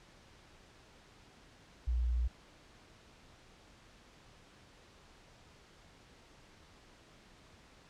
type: tone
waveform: sine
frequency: 60.1 Hz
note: B1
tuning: 46 cents flat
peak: -29 dBFS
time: 1.87-2.28 s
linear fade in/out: 10 ms
effects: pink hiss -60 dBFS RMS until 7.89 s + low-pass 6000 Hz 12 dB/octave